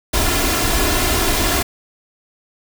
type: noise with comb filter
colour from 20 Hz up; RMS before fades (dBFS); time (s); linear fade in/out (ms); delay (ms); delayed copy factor
pink; -17; 0.13-1.63; 10; 2.9; +0.65
effects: none